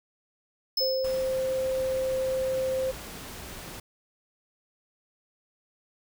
square tone with exponential decay, 5210 Hz, E8, 21 cents flat, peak -23 dBFS, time 0.77-1.42 s, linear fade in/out 5 ms, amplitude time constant 140 ms
sine tone, 523.3 Hz, C5, in tune, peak -25 dBFS, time 0.8-2.92 s, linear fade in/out 20 ms
pink noise, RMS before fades -41 dBFS, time 1.04-3.8 s, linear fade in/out 5 ms
effects none

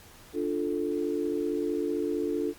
sine chord, D minor, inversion none, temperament equal, 293.7 / 349.2 / 440 Hz, D4 / F4 / A4, 0 / 0 / 0 cents, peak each -31 dBFS, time 0.33-2.54 s, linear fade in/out 50 ms, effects pink hiss -52 dBFS RMS until 2.58 s + Opus 48 kbps

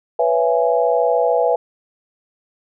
sine chord, C# minor seventh, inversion third, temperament equal with one note detuned, 493.9 / 554.4 / 667.7 / 830.6 Hz, B4 / C#5 / E5 / G#5, 0 / 0 / +22 / 0 cents, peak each -17 / -22 / -18 / -21 dBFS, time 0.19-1.56 s, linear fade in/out 5 ms, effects none

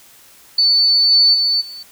sine tone with level steps, 4496 Hz, C#8, 24 cents sharp, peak -10 / -8 / -13 / -30 dBFS, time 0.58-1.83 s, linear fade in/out 5 ms, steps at 1.1 / 1.33 / 1.6 s, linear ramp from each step 20 ms, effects white hiss -46 dBFS RMS until 1.91 s

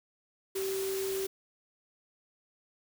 sine tone in noise, 386 Hz, G4, 27 cents flat, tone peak -31 dBFS, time 0.55-1.27 s, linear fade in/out 10 ms, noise white, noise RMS -40 dBFS, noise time 0.55-1.27 s, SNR +6 dB, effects none

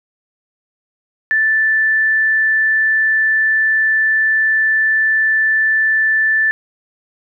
sine tone with frequency modulation, 1760 Hz, A6, in tune, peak -11 dBFS, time 1.31-6.51 s, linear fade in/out 0 ms, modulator 38.6 Hz, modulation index 0.2, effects none

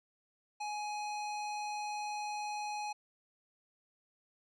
square tone with low-pass filter, 837 Hz, G#5, 13 cents sharp, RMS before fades -39 dBFS, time 0.6-2.93 s, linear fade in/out 10 ms, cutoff 6300 Hz, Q 1.1, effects none

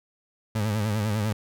30% pulse tone with vibrato, 106.3 Hz, G#2, 41 cents sharp, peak -21 dBFS, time 0.55-1.33 s, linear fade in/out 5 ms, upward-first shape sine, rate 10 Hz, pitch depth 80 cents each way, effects none

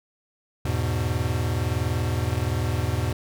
square chord, E major, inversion none, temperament equal, 82.41 / 103.83 / 123.47 Hz, E2 / G#2 / B2, 0 / 0 / 0 cents, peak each -28 dBFS, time 0.65-3.13 s, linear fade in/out 5 ms, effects none

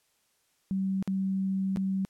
sine tone with dropouts, 191.9 Hz, G3, 37 cents flat, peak -26 dBFS, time 0.71-2.05 s, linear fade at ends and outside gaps 0 ms, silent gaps 1.026-1.076 / 1.761-1.771 s, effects white hiss -71 dBFS RMS until 2.09 s + low-pass 12000 Hz 12 dB/octave

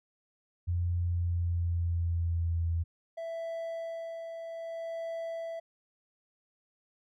sine tone with pitch glide, 87.31 to 83.7 Hz, F2 to E2, 0 to +27 cents, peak -27 dBFS, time 0.67-2.84 s, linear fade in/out 20 ms, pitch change -73 cents, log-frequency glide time 0.98-2.69 s
triangle tone with tremolo, 662 Hz, E5, 7 cents sharp, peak -32 dBFS, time 3.17-5.6 s, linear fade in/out 10 ms, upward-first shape sine, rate 0.63 Hz, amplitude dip 40%
effects none

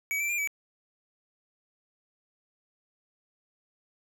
square tone with pitch steps, 2273 / 2338 / 2401 / 2291 Hz, C#7 / D7 / D7 / D7, +43 / -8 / +38 / -44 cents, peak -28 dBFS, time 0.11-0.474 s, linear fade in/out 0 ms, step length 91 ms, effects none

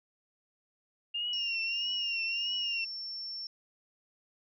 sine tone with vibrato, 2804 Hz, F7, 6 cents sharp, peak -31 dBFS, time 1.14-2.85 s, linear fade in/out 10 ms, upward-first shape triangle, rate 1.6 Hz, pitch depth 81 cents each way
sine tone, 5420 Hz, E8, 47 cents sharp, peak -37 dBFS, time 1.33-3.47 s, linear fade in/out 2 ms
effects none

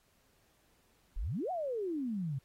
sine exponential two-way sweep, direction up then down, 30.89 to 760 to 127.6 Hz, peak -33 dBFS, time 1.16-2.39 s, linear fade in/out 10 ms, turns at 1.51 s, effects pink hiss -71 dBFS RMS until 2.44 s + AAC 48 kbps

